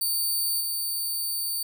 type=tone with level steps; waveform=5% pulse; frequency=4578 Hz; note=D8; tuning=45 cents flat; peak=-17 / -20 dBFS; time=0.01-1.63 s; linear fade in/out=5 ms; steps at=0.6 s; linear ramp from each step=10 ms; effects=none